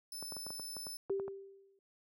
20% pulse tone, 5274 Hz, E8, in tune, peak -37 dBFS, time 0.12-0.97 s, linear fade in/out 2 ms
clicks, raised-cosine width 1 ms, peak -32 dBFS, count 11, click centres 0.226 / 0.322 / 0.367 / 0.466 / 0.505 / 0.597 / 0.767 / 0.868 / 1.097 / 1.198 / 1.28 s
sine tone with exponential decay, 392 Hz, G4, in tune, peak -30 dBFS, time 1.1-1.79 s, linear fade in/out 2 ms, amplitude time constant 150 ms
effects high-pass 100 Hz 12 dB/octave

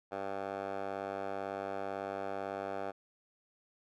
10% pulse tone with band-pass filter, 98 Hz, G2, in tune, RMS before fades -39 dBFS, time 0.11-2.92 s, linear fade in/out 20 ms, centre 810 Hz, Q 2.3, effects none

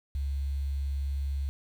sine tone with quantisation, 69.3 Hz, C#2, in tune, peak -28 dBFS, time 0.15-1.49 s, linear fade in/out 0 ms, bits 9, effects none

